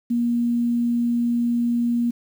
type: tone with quantisation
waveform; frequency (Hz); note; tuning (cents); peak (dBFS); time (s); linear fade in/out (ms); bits
sine; 237.6; A#3; +33; -18; 0.1-2.11; 10; 8
effects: none